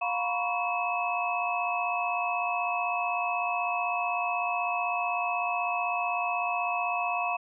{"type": "tone cluster", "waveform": "sine", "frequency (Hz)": [707, 950, 1006, 1121, 2592], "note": ["F5", "A#5", "B5", "C#6", "E7"], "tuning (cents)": [21, 33, 32, 19, -30], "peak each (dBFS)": [-30, -36, -36, -34, -32], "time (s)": [0.01, 7.37], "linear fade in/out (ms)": 10, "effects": []}